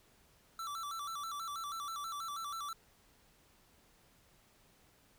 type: tone with vibrato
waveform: square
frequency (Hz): 1244.5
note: D#6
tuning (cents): 0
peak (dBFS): -40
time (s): 0.59-2.73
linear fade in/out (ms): 2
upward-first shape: square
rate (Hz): 6.2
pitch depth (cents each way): 120
effects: pink hiss -67 dBFS RMS until 5.18 s